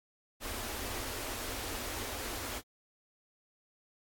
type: band-stop noise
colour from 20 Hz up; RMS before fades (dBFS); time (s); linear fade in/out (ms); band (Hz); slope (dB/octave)
pink; -39; 0.4-2.62; 50; 110 to 220; 96
effects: AAC 64 kbps